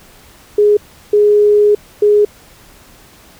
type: tone bursts at uneven times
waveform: sine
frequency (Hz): 415.9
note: G#4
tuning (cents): +2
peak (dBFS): -6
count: 3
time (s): 0.58-0.77 / 1.13-1.75 / 2.02-2.25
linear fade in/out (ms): 5
effects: pink hiss -43 dBFS RMS until 3.39 s